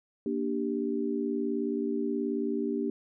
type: chord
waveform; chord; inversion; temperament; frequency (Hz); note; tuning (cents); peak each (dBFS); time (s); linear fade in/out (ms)
sine; G minor; first; just; 235.2 / 294 / 392; Bb3 / D4 / G4; +16 / +2 / 0; -32; 0.26-2.9; 2
effects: none